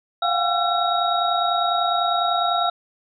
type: tone cluster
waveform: sine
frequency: 698 / 728 / 792 / 1350 / 3788 Hz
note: F5 / F#5 / G5 / E6 / A#7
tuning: -1 / -28 / +18 / +41 / +27 cents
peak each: -22 / -28 / -28 / -23 / -26 dBFS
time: 0.22-2.7 s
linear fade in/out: 5 ms
effects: none